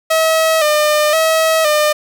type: tone with vibrato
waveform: sawtooth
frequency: 622.3 Hz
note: D#5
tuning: in tune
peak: -7 dBFS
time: 0.1-1.93 s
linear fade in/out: 10 ms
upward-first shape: square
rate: 0.97 Hz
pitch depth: 55 cents each way
effects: none